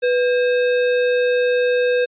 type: tone with sample-and-hold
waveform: sine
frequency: 493.9 Hz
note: B4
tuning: in tune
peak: -14 dBFS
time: 0.02-2.06 s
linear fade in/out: 20 ms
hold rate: 2100 Hz
effects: resampled to 8000 Hz